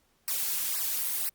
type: noise with flanger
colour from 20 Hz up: blue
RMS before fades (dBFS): -30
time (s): 0.28-1.29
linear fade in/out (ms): 0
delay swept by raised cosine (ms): 0.29 to 3.49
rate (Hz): 2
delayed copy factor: -1
effects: pink hiss -69 dBFS RMS until 1.34 s + Opus 48 kbps